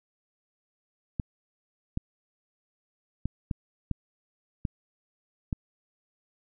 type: clicks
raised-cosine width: 5 ms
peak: -16 dBFS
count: 7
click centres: 1.198 / 1.974 / 3.256 / 3.512 / 3.913 / 4.652 / 5.528 s
effects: none